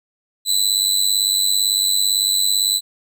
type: tone with amplitude modulation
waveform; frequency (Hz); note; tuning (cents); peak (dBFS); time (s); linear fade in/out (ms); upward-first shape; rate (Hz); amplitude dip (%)
25% pulse; 3993; B7; +18; -8; 0.45-2.81; 50; sine; 97.9; 80
effects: none